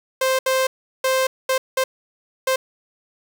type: tone bursts at uneven times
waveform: sawtooth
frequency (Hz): 523.3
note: C5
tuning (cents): 0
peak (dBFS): -13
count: 6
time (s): 0.21-0.39 / 0.46-0.67 / 1.04-1.27 / 1.49-1.58 / 1.77-1.84 / 2.47-2.56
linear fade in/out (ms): 5
effects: 7-bit